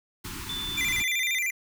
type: band-stop noise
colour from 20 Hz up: pink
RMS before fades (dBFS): -37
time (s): 0.24-1.03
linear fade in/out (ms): 10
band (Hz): 400 to 860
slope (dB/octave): 96
type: tone with pitch glide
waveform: sine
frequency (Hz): 3520 to 3606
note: A7 to A7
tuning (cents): 0 to +42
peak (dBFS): -31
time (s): 0.49-1.39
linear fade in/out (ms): 5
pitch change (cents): +42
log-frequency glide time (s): 1.08-1.26
type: tone with vibrato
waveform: square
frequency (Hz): 2198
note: C#7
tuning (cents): -15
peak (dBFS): -26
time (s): 0.77-1.51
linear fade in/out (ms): 10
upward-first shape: square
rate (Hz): 13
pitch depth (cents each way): 130
effects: none